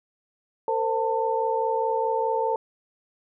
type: tone cluster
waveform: sine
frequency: 453.2 / 518 / 893 Hz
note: A#4 / C5 / A5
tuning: -49 / -17 / +25 cents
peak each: -26 / -28 / -25 dBFS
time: 0.68-2.56 s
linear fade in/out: 2 ms
effects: none